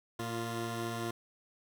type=tone pair together; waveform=15% pulse; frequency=114.93 / 349.2 Hz; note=A#2 / F4; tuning=-24 / 0 cents; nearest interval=octave + perfect fifth; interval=1924 cents; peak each=-31 / -32 dBFS; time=0.19-1.11 s; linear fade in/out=5 ms; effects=none